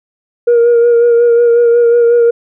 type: tone with vibrato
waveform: sine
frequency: 472.2 Hz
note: A#4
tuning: 22 cents sharp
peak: -3 dBFS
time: 0.47-2.31 s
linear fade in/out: 10 ms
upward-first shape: sine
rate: 5.5 Hz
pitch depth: 24 cents each way
effects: tanh soft clip ceiling -3 dBFS